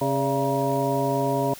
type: harmonic tone with a mistuned harmonic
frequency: 135.9 Hz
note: C#3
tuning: 34 cents flat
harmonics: 1 / 2 / 3 / 4 / 5 / 7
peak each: -28 / -28 / -28 / -28 / -28 / -28 dBFS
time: 0.01-1.54 s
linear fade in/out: 5 ms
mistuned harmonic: 4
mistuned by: +100 cents
effects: white hiss -43 dBFS RMS until 1.59 s